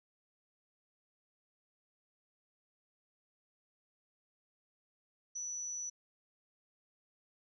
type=tone; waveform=sine; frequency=5930 Hz; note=F#8; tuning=3 cents sharp; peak=-38 dBFS; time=5.35-5.9 s; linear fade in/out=10 ms; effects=none